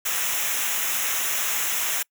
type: noise with comb filter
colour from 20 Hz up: white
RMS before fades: -25 dBFS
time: 0.05-2.03 s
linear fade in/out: 10 ms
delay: 0.22 ms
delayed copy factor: -0.75
effects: noise-tail reverb RT60 0.1 s tail -26 dB re dry